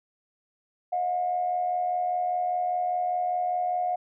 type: tone pair together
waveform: sine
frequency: 635 / 720 Hz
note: D#5 / F#5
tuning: +35 / -47 cents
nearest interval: major second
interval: 218 cents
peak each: -33 / -24 dBFS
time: 0.92-3.96 s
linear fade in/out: 10 ms
effects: tanh soft clip ceiling -17 dBFS